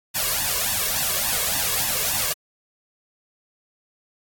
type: noise with flanger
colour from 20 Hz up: white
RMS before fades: -23 dBFS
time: 0.14-2.34 s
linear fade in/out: 20 ms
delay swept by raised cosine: 1.1 to 1.84 ms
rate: 3.5 Hz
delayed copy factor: +1
effects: AAC 64 kbps